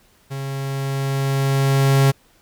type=tone with level ramp; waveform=45% pulse; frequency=136.6 Hz; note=C#3; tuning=25 cents flat; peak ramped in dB=-26 to -11 dBFS; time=0.3-2.12 s; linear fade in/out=20 ms; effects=pink hiss -56 dBFS RMS until 2.41 s